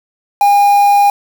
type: tone with quantisation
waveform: triangle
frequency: 811 Hz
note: G#5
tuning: 41 cents flat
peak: -4 dBFS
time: 0.41-1.1 s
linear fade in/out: 2 ms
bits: 4
effects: none